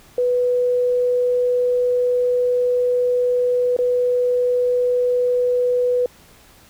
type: tone with dropouts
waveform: sine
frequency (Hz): 493.9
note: B4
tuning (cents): 0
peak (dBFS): -15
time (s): 0.18-6.06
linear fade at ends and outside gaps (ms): 2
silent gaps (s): 3.766-3.788
effects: pink hiss -49 dBFS RMS until 6.69 s